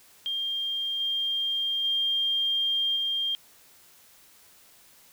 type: tone with level steps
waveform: sine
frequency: 3200 Hz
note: G7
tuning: 35 cents sharp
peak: -27 / -25 / -23 / -25 dBFS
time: 0.26-3.35 s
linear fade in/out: 0 ms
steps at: 1 / 1.84 / 2.96 s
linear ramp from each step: 5 ms
effects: white hiss -56 dBFS RMS until 5.12 s